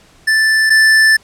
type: tone pair in turn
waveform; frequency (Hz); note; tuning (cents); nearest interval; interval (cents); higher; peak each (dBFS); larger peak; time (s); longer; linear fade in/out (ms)
square; 1760 / 1760; A6 / A6; 0 / 0; unison; 0; neither; -10 / -7; second; 0.27-0.7 / 0.7-1.17; second; 10
effects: pink hiss -47 dBFS RMS until 1.23 s + low-pass 9000 Hz 12 dB/octave